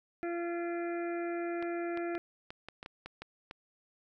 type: harmonic tone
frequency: 342.9 Hz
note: F4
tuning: 32 cents flat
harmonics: 1 / 2 / 4 / 5 / 6 / 7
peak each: -34 / -40 / -46 / -48 / -50 / -51 dBFS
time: 0.23-2.18 s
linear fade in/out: 0 ms
type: clicks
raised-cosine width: 0.3 ms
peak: -27 dBFS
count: 10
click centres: 1.626 / 1.974 / 2.152 / 2.505 / 2.686 / 2.829 / 2.861 / 3.06 / 3.22 / 3.511 s
effects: none